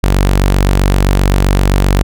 sawtooth tone, 47.68 Hz, G1, 47 cents flat, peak -4 dBFS, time 0.03-2.03 s, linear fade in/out 10 ms, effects none

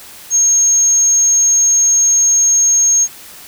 sine tone, 6500 Hz, G#8, 38 cents flat, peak -8 dBFS, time 0.3-3.08 s, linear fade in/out 50 ms, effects white hiss -36 dBFS RMS until 3.47 s

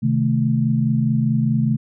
sine chord, A diminished, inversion first, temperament equal, 130.81 / 155.56 / 220 Hz, C3 / Eb3 / A3, 0 / 0 / 0 cents, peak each -19 / -22 / -19 dBFS, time 0.02-1.77 s, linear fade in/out 20 ms, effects none

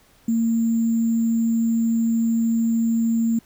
sine tone with sample-and-hold, 228.3 Hz, A#3, 36 cents flat, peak -17 dBFS, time 0.28-3.39 s, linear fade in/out 5 ms, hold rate 7350 Hz, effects pink hiss -56 dBFS RMS until 3.45 s

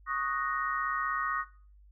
sine chord, D# minor seventh, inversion third, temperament equal, 1108.7 / 1244.5 / 1480 / 1864.7 Hz, C#6 / D#6 / F#6 / A#6, 0 / 0 / 0 / 0 cents, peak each -34 / -33 / -39 / -36 dBFS, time 0.06-1.45 s, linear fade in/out 50 ms, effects noise-tail reverb RT60 0.4 s tail -17 dB re dry + added 50 Hz sine -54 dBFS peak until 1.91 s

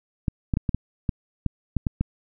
clicks, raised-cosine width 5 ms, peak -10 dBFS, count 10, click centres 0.282 / 0.538 / 0.571 / 0.692 / 0.746 / 1.092 / 1.463 / 1.767 / 1.868 / 2.01 s, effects none

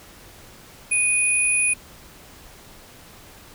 sine tone pair together, 2478 / 9861 Hz, D#7 / D#9, -8 / -17 cents, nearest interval 2 octaves, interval 2391 cents, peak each -20 / -20 dBFS, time 0.91-1.74 s, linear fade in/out 10 ms, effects pink hiss -46 dBFS RMS until 3.54 s

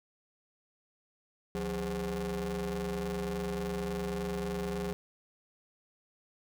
35% pulse ring-modulated tone, 112.9 Hz, A2, 45 cents sharp, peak -28 dBFS, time 1.55-4.93 s, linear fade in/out 0 ms, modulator 294 Hz, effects none

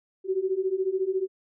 sine beating tone pair, 370.2 / 384.2 Hz, F#4 / G4, +1 / -35 cents, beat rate 14 Hz, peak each -28 / -26 dBFS, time 0.24-1.28 s, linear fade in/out 50 ms, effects none

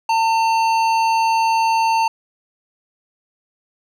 triangle tone with tanh clipping, 900 Hz, A5, 39 cents sharp, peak -16 dBFS, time 0.09-2.08 s, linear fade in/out 5 ms, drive 18 dB, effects none

